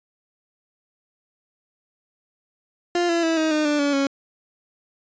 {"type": "tone with pitch steps", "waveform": "30% pulse", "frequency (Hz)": [349.3, 337.8, 326.7, 315.9, 305.5, 295.4, 285.7, 276.3], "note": ["F4", "E4", "E4", "D#4", "D#4", "D4", "D4", "C#4"], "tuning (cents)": [0, 42, -15, 26, -32, 10, -48, -6], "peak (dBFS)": -16, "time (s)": [2.95, 4.07], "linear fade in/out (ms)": 2, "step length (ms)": 140, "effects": ["resampled to 16000 Hz"]}